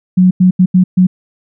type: tone bursts at uneven times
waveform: sine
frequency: 183.4 Hz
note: F#3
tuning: 15 cents flat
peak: -4 dBFS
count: 5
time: 0.17-0.31 / 0.4-0.51 / 0.59-0.66 / 0.74-0.84 / 0.97-1.07 s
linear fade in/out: 10 ms
effects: none